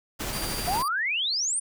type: noise with tremolo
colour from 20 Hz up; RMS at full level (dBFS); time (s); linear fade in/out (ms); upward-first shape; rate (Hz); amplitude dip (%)
pink; -30; 0.19-0.83; 20; triangle; 13; 35
type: tone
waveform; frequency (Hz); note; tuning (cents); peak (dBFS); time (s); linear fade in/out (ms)
20% pulse; 4722; D8; +9; -28; 0.33-0.88; 0
type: exponential sweep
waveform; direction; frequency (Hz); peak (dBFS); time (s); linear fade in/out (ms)
sine; up; 679 to 9590; -24; 0.67-1.6; 10
effects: none